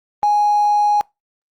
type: tone with hard clipping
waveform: triangle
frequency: 830.6 Hz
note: G#5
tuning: in tune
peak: -12 dBFS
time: 0.23-1.01 s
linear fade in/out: 0 ms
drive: 3 dB
effects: noise-tail reverb RT60 0.2 s tail -24 dB re dry + Opus 32 kbps